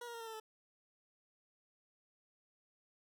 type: tone with pitch steps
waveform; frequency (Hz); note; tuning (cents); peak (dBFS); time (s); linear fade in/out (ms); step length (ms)
20% pulse; 480.7 / 471.6 / 462.7 / 454 / 445.4 / 437; B4 / A#4 / A#4 / A#4 / A4 / A4; -47 / +20 / -13 / -46 / +21 / -12; -40; 0.01-0.4; 5; 65
effects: none